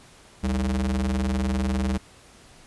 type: ring-modulated tone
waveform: square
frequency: 62.5 Hz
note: B1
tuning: 21 cents sharp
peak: -20 dBFS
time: 0.43-1.98 s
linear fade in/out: 10 ms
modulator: 135 Hz
effects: pink hiss -51 dBFS RMS until 2.66 s + resampled to 24000 Hz